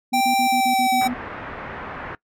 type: tone bursts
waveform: sine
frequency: 246.5 Hz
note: B3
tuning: 3 cents flat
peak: -23 dBFS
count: 8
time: 0.12-1.142 s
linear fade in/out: 10 ms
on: 91 ms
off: 42 ms
type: tone with pitch glide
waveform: square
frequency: 784 to 765.7 Hz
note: G5 to G5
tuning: 0 to -41 cents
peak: -17 dBFS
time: 0.13-1.08 s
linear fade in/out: 10 ms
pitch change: -41 cents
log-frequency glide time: 0.38-0.94 s
type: low-pass noise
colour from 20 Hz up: white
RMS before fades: -33 dBFS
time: 1.01-2.15 s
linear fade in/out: 2 ms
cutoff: 1800 Hz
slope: 24 dB/octave
effects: noise-tail reverb RT60 0.1 s tail -21 dB re dry + MP3 96 kbps